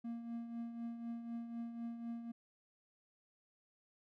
triangle tone with tremolo, 233.1 Hz, A#3, in tune, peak -37 dBFS, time 0.04-2.32 s, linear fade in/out 10 ms, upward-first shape triangle, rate 4 Hz, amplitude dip 60%, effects none

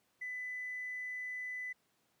triangle tone with tanh clipping, 2000 Hz, B6, 21 cents sharp, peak -38 dBFS, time 0.21-1.73 s, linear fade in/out 10 ms, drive 1 dB, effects pink hiss -75 dBFS RMS until 2.2 s + high-pass 150 Hz 12 dB/octave

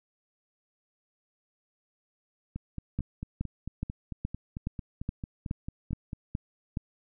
two click trains, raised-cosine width 5 ms, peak -23 / -18 dBFS, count 17 / 10, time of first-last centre 2.56-6.131 / 2.99-6.772 s, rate 4.48 / 2.38 Hz, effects none

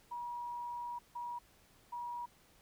sine tone bursts at uneven times, 960 Hz, B5, 49 cents flat, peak -39 dBFS, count 3, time 0.11-0.99 / 1.15-1.39 / 1.92-2.26 s, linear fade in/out 10 ms, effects pink hiss -66 dBFS RMS until 2.61 s

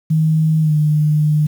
sine tone with pitch glide, 157.8 to 151.55 Hz, D#3 to D#3, +25 to -45 cents, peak -11 dBFS, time 0.1-1.47 s, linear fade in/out 10 ms, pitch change -70 cents, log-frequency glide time 0.61-0.74 s, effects 7-bit

